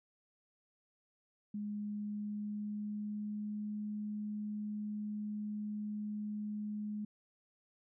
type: tone with pitch glide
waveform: sine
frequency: 207.7 to 210 Hz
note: G#3 to G#3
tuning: 0 to +19 cents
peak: -37 dBFS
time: 1.54-7.05 s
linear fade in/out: 5 ms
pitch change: +19 cents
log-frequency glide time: 1.74-3.74 s
effects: none